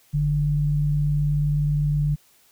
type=tone pair together; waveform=sine; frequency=46.25 / 146.83 Hz; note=F#1 / D3; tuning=0 / 0 cents; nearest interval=octave + minor sixth; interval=2000 cents; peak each=-27 / -19 dBFS; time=0.13-2.16 s; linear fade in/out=20 ms; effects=white hiss -58 dBFS RMS until 2.51 s